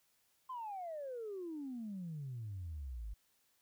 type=exponential sweep; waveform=sine; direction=down; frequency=1055 to 49 Hz; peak=-40 dBFS; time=0.49-3.14 s; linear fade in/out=10 ms; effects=tanh soft clip ceiling -37 dBFS + white hiss -75 dBFS RMS until 3.61 s